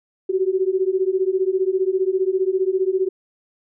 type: beating tone pair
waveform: sine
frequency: 370 / 385 Hz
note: F#4 / G4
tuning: 0 / -31 cents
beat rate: 15 Hz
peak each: -20 dBFS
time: 0.29-3.09 s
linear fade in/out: 10 ms
effects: none